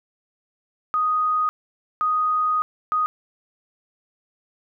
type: tone bursts at uneven times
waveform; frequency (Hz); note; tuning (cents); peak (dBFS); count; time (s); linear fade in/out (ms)
sine; 1245; D#6; +1; -18; 3; 0.94-1.49 / 2.01-2.62 / 2.92-3.06; 0
effects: none